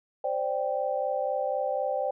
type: chord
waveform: sine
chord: C suspended second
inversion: none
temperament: equal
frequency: 523.3 / 587.3 / 784 Hz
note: C5 / D5 / G5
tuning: 0 / 0 / 0 cents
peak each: -30 / -30 / -31 dBFS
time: 0.24-2.11 s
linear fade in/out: 5 ms
effects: none